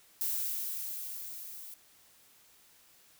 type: noise with level ramp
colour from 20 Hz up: violet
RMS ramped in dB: -32 to -47 dBFS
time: 0.21-1.74 s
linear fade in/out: 0 ms
effects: white hiss -62 dBFS RMS until 3.19 s